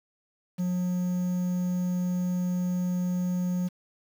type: tone with quantisation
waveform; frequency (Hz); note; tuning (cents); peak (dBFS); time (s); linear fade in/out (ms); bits
triangle; 179.8; F#3; -49; -23; 0.58-3.69; 20; 8
effects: none